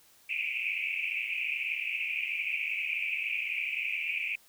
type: band-pass noise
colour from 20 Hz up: white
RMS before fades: -33 dBFS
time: 0.29-4.36 s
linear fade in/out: 10 ms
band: 2300 to 2600 Hz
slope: 96 dB/octave
effects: white hiss -61 dBFS RMS until 4.48 s